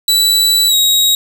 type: tone with pitch glide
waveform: sawtooth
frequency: 3951 to 3803 Hz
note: B7 to A#7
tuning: 0 to +34 cents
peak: -6 dBFS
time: 0.08-1.15 s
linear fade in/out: 2 ms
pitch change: -66 cents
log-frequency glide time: 0.68-0.74 s
effects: 7-bit